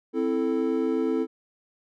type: chord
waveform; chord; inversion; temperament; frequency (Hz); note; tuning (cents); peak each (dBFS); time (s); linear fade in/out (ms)
triangle; A minor; first; equal; 261.6 / 329.6 / 440; C4 / E4 / A4; 0 / 0 / 0; -25; 0.13-1.27; 50
effects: none